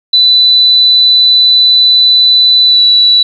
sine tone with pitch glide, 3988 to 3944 Hz, B7 to B7, +16 to -3 cents, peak -3 dBFS, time 0.13-3.23 s, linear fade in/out 5 ms, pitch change -19 cents, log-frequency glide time 2.66-2.81 s, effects 7-bit

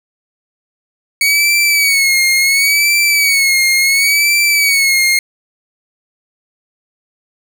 sawtooth tone with vibrato, 2233 Hz, C#7, 12 cents sharp, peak -6 dBFS, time 1.21-5.19 s, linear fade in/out 2 ms, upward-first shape sine, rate 0.71 Hz, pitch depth 81 cents each way, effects none

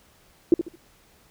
sine tone with echo, 338.7 Hz, E4, 47 cents sharp, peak -10 dBFS, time 0.52-0.54 s, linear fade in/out 2 ms, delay 72 ms, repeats 3, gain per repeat -11 dB, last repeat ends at 0.756 s, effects pink hiss -58 dBFS RMS until 1.3 s

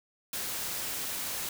white noise, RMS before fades -35 dBFS, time 0.33-1.49 s, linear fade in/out 2 ms, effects none

